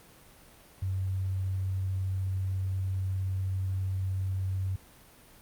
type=tone; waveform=sine; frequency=94.7 Hz; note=F#2; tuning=41 cents sharp; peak=-28 dBFS; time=0.82-4.76 s; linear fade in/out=5 ms; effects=pink hiss -55 dBFS RMS until 5.41 s + Opus 32 kbps